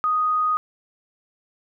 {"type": "tone", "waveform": "sine", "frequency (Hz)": 1244.5, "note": "D#6", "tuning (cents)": 0, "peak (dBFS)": -18, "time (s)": [0.04, 0.57], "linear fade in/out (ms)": 0, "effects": []}